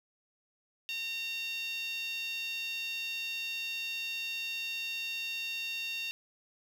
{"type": "tone with high-pass filter", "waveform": "10% pulse", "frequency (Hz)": 915, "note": "A#5", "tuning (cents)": -32, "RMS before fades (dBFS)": -37, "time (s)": [0.89, 6.11], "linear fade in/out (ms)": 0, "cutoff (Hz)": 3000, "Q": 9.7, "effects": []}